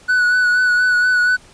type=tone with vibrato; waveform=triangle; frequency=1480 Hz; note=F#6; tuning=in tune; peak=-10 dBFS; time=0.08-1.37 s; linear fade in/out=20 ms; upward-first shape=sine; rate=4.2 Hz; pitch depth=25 cents each way; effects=pink hiss -46 dBFS RMS until 1.53 s + resampled to 22050 Hz